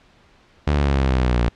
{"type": "exponential sweep", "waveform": "sawtooth", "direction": "down", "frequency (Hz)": [74.6, 58], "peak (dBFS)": -12, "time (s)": [0.67, 1.49], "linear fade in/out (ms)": 5, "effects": ["pink hiss -54 dBFS RMS until 1.55 s", "low-pass 4000 Hz 12 dB/octave"]}